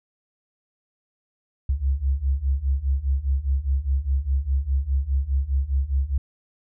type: beating tone pair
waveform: sine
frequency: 65.41 / 70.31 Hz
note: C2 / C#2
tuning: 0 / +25 cents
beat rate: 4.9 Hz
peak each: -24 / -22 dBFS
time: 1.69-6.18 s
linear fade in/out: 5 ms
effects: none